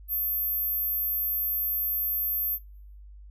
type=tone; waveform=sine; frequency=13410 Hz; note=G#9; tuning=16 cents sharp; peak=-25 dBFS; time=0.08-2.59 s; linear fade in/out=50 ms; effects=noise-tail reverb RT60 0.6 s tail -26 dB re dry + added 50 Hz sine -44 dBFS peak until 3.3 s